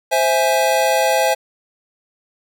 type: chord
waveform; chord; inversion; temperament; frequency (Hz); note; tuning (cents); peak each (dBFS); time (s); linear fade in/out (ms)
square; C augmented; none; equal; 523.3 / 659.3 / 830.6; C5 / E5 / G#5; 0 / 0 / 0; -19; 0.11-1.35; 20
effects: none